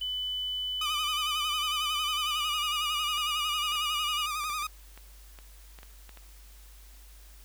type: tone with pitch glide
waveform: sine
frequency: 3000 to 2901 Hz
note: F#7 to F#7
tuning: +23 to -35 cents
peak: -30 dBFS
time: 0.01-4.26 s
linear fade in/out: 5 ms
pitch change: -58 cents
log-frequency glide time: 2.23-2.55 s
type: tone with vibrato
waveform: sawtooth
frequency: 1212 Hz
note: D#6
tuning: 46 cents flat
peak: -27 dBFS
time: 0.81-4.67 s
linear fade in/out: 5 ms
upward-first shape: sine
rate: 11 Hz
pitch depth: 68 cents each way
type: clicks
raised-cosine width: 0.3 ms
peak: -32 dBFS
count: 12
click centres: 3.178 / 3.72 / 3.755 / 4.439 / 4.5 / 4.624 / 4.976 / 5.388 / 5.788 / 5.831 / 6.093 / 6.173 s
effects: added 50 Hz sine -49 dBFS peak until 7.44 s + white hiss -57 dBFS RMS until 7.44 s